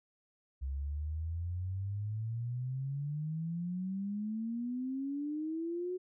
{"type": "exponential sweep", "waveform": "sine", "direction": "up", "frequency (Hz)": [65.9, 370], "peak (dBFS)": -34, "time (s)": [0.61, 5.98], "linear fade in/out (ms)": 20, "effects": []}